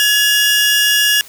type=tone pair together; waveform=sawtooth; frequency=1688 / 2839 Hz; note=G#6 / F7; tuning=+28 / +28 cents; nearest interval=major sixth; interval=900 cents; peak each=-10 dBFS; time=0-1.21 s; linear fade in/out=0 ms; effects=white hiss -39 dBFS RMS until 1.28 s